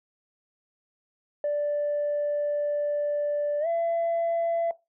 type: tone with pitch glide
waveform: sine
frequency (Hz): 586 to 673.1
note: D5 to E5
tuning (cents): -4 to +36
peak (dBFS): -22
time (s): 1.44-4.71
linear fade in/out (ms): 2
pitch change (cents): +240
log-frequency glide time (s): 3.6-3.67
effects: noise-tail reverb RT60 0.2 s tail -17 dB re dry + tanh soft clip ceiling -21 dBFS